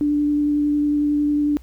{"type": "tone with vibrato", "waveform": "sine", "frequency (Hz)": 293.7, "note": "D4", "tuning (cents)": 0, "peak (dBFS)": -16, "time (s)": [0.01, 1.57], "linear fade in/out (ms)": 0, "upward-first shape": "sine", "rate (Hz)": 11, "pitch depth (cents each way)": 9, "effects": ["added 60 Hz sine -40 dBFS peak until 1.62 s", "pink hiss -56 dBFS RMS until 1.62 s"]}